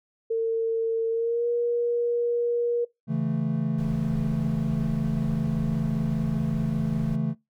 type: tone with pitch glide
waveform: sine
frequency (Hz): 453.4 to 475.9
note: A#4 to A#4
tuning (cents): -48 to +36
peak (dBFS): -22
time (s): 0.3-2.85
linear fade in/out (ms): 10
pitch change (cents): +84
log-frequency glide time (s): 1.1-1.47
type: chord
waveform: triangle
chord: A major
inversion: first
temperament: equal with one note detuned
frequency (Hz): 139.64 / 164.81 / 220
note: C#3 / E3 / A3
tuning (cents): +13 / 0 / 0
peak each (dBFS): -26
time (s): 3.07-7.35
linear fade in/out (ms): 50
type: noise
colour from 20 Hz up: brown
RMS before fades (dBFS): -37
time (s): 3.78-7.16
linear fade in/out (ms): 5
effects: noise-tail reverb RT60 0.2 s tail -23 dB re dry